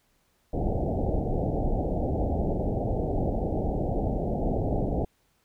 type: low-pass noise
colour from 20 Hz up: pink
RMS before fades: -27 dBFS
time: 0.53-5.05 s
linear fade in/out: 5 ms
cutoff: 800 Hz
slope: 96 dB/octave
effects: pink hiss -69 dBFS RMS until 5.44 s